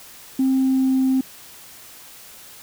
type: tone with pitch glide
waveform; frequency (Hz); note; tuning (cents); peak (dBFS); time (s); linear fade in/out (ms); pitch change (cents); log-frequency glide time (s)
sine; 264.2 to 262.4; C4 to C4; +17 to +5; -14; 0.39-1.21; 5; -12; 0.52-0.98
effects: tanh soft clip ceiling -12 dBFS + white hiss -43 dBFS RMS until 2.62 s